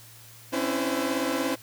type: tone cluster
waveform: sawtooth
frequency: 265.9 / 282.8 / 331.6 / 511 Hz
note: C4 / C#4 / E4 / C5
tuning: +28 / +35 / +10 / -41 cents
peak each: -27 dBFS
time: 0.52-1.56 s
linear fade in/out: 20 ms
effects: added 114 Hz sine -52 dBFS peak until 1.62 s + white hiss -50 dBFS RMS until 1.62 s